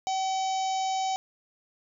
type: harmonic tone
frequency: 763 Hz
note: G5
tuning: 47 cents flat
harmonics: 1 / 3 / 4 / 5 / 6 / 7 / 8 / 9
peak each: -26 / -43 / -42 / -43 / -48 / -43 / -44 / -42 dBFS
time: 0.07-1.16 s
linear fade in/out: 0 ms
effects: none